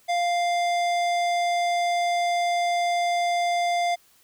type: tone with hard clipping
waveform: sine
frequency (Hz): 698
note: F5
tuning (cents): -1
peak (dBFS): -23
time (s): 0.08-3.96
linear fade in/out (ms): 20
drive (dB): 16
effects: white hiss -59 dBFS RMS until 4.23 s